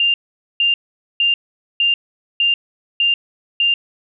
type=tone bursts; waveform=sine; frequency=2794 Hz; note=F7; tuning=in tune; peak=-12 dBFS; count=7; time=0-3.74 s; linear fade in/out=2 ms; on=140 ms; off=460 ms; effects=none